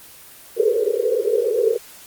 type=band-pass noise; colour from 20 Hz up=white; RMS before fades=-19 dBFS; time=0.56-1.78 s; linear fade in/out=20 ms; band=400 to 500 Hz; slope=96 dB/octave; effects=white hiss -43 dBFS RMS until 2.06 s + Opus 24 kbps